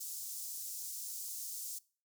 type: high-pass noise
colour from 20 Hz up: pink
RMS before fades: -43 dBFS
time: 0-1.79 s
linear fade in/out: 10 ms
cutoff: 6000 Hz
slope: 24 dB/octave
effects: noise-tail reverb RT60 0.4 s tail -22 dB re dry